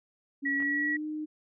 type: tone with pitch glide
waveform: sine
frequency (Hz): 279.3 to 306.3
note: C#4 to D#4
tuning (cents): +13 to -27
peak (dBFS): -32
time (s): 0.42-1.26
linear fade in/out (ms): 20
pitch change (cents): +160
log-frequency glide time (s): 0.56-1.05
type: tone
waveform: sine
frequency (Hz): 1928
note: B6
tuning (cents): -42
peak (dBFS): -27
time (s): 0.45-0.97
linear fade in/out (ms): 10
type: clicks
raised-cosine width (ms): 0.5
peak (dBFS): -31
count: 2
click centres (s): 0.603 / 0.624
effects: none